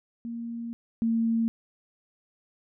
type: tone pair in turn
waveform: sine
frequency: 233.1 / 228 Hz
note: A#3 / A#3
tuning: 0 / -38 cents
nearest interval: unison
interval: 38 cents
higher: first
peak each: -32 / -22 dBFS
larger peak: second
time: 0.25-0.73 / 1.02-1.48 s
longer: first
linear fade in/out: 0 ms
effects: none